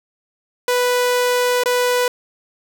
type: tone with dropouts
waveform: sawtooth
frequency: 493.7 Hz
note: B4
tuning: 1 cent flat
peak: -11 dBFS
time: 0.68-2.08 s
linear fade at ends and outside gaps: 2 ms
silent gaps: 1.636-1.658 s
effects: none